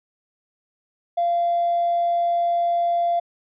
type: tone with hard clipping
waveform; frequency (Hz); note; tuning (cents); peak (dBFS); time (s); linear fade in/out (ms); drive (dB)
triangle; 690; F5; -21; -18; 1.17-3.2; 10; 3
effects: resampled to 8000 Hz

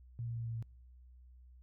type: tone with pitch steps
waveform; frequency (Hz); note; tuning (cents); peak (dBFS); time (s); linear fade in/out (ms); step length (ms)
sine; 117.8 / 116.85 / 115.91 / 114.98 / 114.05; A#2 / A#2 / A#2 / A#2 / A#2; +19 / +5 / -9 / -23 / -37; -37; 0.19-0.625; 0; 87
effects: noise-tail reverb RT60 0.7 s tail -26 dB re dry + added 62 Hz sine -55 dBFS peak until 1.62 s

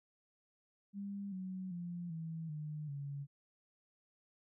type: tone with pitch steps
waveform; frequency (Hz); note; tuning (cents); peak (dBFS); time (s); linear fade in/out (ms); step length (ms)
sine; 200 / 186.61 / 174.11 / 162.45 / 151.57 / 141.42; G3 / F#3 / F3 / E3 / D#3 / C#3; +35 / +15 / -5 / -25 / -45 / +35; -40; 0.93-3.27; 50; 390
effects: none

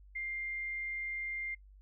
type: tone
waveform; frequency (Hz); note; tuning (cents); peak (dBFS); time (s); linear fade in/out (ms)
sine; 2100; C7; +6; -36; 0.15-1.55; 10
effects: noise-tail reverb RT60 0.1 s tail -23 dB re dry + added 49 Hz sine -54 dBFS peak until 1.81 s

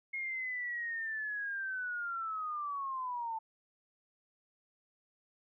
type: linear sweep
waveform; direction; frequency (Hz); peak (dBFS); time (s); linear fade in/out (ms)
sine; down; 2158 to 880; -35; 0.13-3.39; 10
effects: none

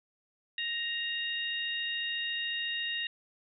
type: harmonic tone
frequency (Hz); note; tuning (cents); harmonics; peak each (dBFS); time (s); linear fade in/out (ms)
934; A#5; +3; 2 / 3 / 4; -36 / -35 / -37; 0.58-3.07; 2
effects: none

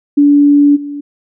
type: tone with level steps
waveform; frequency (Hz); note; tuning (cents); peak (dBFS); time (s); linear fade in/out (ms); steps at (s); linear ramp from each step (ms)
sine; 288.1; D4; -33; -4 / -20; 0.17-1.01; 10; 0.75; 20
effects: none

